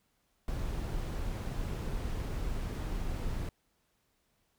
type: noise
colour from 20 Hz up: brown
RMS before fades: -35 dBFS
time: 0.48-3.49 s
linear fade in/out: 2 ms
effects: pink hiss -75 dBFS RMS until 4.58 s